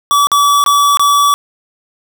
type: tone with dropouts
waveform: square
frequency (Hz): 1147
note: D6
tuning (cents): -41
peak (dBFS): -8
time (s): 0.11-1.34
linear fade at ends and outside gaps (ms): 0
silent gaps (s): 0.27-0.317 / 0.64-0.662 / 0.972-0.995
effects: none